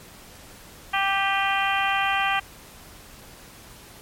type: harmonic tone with a mistuned harmonic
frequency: 392 Hz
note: G4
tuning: in tune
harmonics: 2 / 3 / 4 / 5 / 6 / 7 / 8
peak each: -25 / -27 / -28 / -29 / -30 / -30 / -31 dBFS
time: 0.93-2.4 s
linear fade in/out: 10 ms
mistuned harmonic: 6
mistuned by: +50 cents
effects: pink hiss -46 dBFS RMS until 4.01 s + MP3 64 kbps